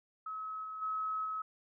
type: tone with level steps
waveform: sine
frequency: 1284 Hz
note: E6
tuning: 46 cents flat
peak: -38 / -40 / -33 / -35 dBFS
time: 0.26-1.42 s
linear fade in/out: 5 ms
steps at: 0.63 / 0.81 / 1.24 s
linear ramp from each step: 20 ms
effects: none